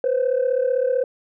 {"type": "tone pair together", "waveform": "sine", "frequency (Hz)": [493.9, 529.6], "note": ["B4", "C5"], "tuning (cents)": [0, 21], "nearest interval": "minor second", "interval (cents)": 121, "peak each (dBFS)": -19, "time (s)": [0.04, 1.04], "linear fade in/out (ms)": 2, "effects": ["tanh soft clip ceiling -13 dBFS"]}